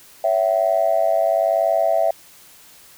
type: tone with amplitude modulation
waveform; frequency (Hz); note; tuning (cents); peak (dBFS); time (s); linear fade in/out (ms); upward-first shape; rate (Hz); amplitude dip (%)
sine; 661; E5; +5; -10; 0.24-2.11; 5; sine; 101; 100
effects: tanh soft clip ceiling -6 dBFS + white hiss -47 dBFS RMS until 2.97 s